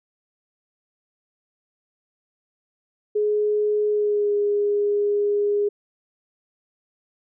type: tone with pitch glide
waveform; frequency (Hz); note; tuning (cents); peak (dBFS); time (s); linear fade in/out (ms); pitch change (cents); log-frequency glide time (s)
sine; 420 to 410.9; G#4 to G#4; +19 to -18; -18; 3.15-5.69; 10; -37; 3.9-4.34
effects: none